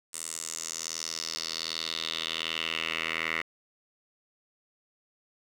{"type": "tone with band-pass filter sweep", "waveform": "10% pulse", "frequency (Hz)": 81.3, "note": "E2", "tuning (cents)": -23, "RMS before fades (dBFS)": -34, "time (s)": [0.13, 3.42], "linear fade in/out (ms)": 10, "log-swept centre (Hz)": [8500, 2100], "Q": 3.4, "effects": ["9-bit"]}